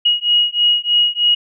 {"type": "beating tone pair", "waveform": "sine", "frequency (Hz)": [2891, 2894.2], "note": ["F#7", "F#7"], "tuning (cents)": [-41, -39], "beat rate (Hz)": 3.2, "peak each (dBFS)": -15, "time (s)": [0.05, 1.35], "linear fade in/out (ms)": 10, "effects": []}